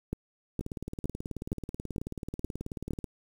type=two click trains; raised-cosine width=3 ms; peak=-23 / -18 dBFS; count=46 / 7; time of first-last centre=0.61-3.042 / 0.13-2.908 s; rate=18.5 / 2.16 Hz; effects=8-bit